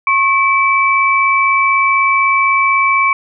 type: tone pair together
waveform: sine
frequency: 1089 / 2308 Hz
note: C#6 / D7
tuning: -31 / -31 cents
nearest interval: octave + minor second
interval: 1300 cents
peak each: -12 dBFS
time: 0.07-3.13 s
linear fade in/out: 2 ms
effects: none